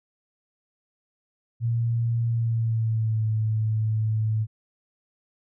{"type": "tone with pitch glide", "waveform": "sine", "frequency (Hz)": [116.54, 109.37], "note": ["A#2", "A2"], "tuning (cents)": [0, -10], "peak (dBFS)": -21, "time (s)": [1.6, 4.47], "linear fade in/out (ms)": 50, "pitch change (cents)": -110, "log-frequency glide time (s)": [2.26, 3.26], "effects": []}